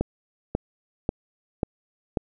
click train, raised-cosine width 2 ms, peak -9 dBFS, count 5, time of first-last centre 0.01-2.172 s, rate 1.85 Hz, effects none

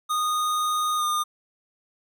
square tone with pitch glide, 1234 to 1215.6 Hz, D#6 to D#6, -15 to -41 cents, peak -23 dBFS, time 0.09-1.24 s, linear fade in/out 20 ms, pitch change -26 cents, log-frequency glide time 0.97-1.03 s, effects none

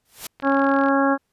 white noise with exponential growth, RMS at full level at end -28 dBFS, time 0.05-0.27 s, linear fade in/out 5 ms, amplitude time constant 47 ms
click train, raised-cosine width 0.3 ms, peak -22 dBFS, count 21, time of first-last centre 0.4-0.885 s, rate 41.2 Hz
harmonic tone, 275 Hz, C#4, 14 cents flat, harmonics 1 / 2 / 3 / 4 / 5 / 6, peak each -19 / -22 / -24 / -25 / -26 / -27 dBFS, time 0.42-1.18 s, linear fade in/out 50 ms
effects pink hiss -73 dBFS RMS until 1.32 s + resampled to 32000 Hz

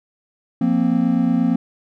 triangle chord, F suspended fourth, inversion none, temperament equal, 174.61 / 233.1 / 261.6 Hz, F3 / Bb3 / C4, 0 / 0 / 0 cents, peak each -19 / -16 / -17 dBFS, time 0.61-1.56 s, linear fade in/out 5 ms, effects none

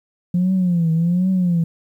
sine tone with vibrato, 174.61 Hz, F3, in tune, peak -13 dBFS, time 0.34-1.64 s, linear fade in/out 5 ms, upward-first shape triangle, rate 1.3 Hz, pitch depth 150 cents each way, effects tanh soft clip ceiling -11 dBFS + 9-bit

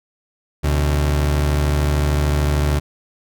30% pulse tone pair together, 73.4 / 126.77 Hz, D2 / B2, 0 / +46 cents, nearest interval major sixth, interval 946 cents, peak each -13 / -24 dBFS, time 0.63-2.8 s, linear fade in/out 20 ms, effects none

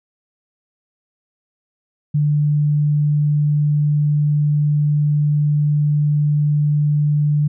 sine tone, 148.1 Hz, D3, 15 cents sharp, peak -13 dBFS, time 2.14-7.48 s, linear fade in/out 10 ms, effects none

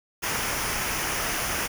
pink noise with comb filter, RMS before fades -28 dBFS, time 0.22-1.68 s, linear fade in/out 20 ms, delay 0.25 ms, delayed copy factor -0.55, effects none

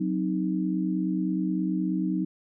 sine chord, C diminished, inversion second, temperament equal, 185 / 261.6 / 311.1 Hz, Gb3 / C4 / Eb4, 0 / 0 / 0 cents, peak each -27 / -32 / -28 dBFS, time 0-2.25 s, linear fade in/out 10 ms, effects none

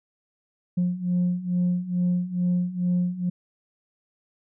sine beating tone pair, 176.9 / 179.2 Hz, F3 / F3, +23 / +45 cents, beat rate 2.3 Hz, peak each -25 / -22 dBFS, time 0.77-3.3 s, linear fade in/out 10 ms, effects tanh soft clip ceiling -17 dBFS

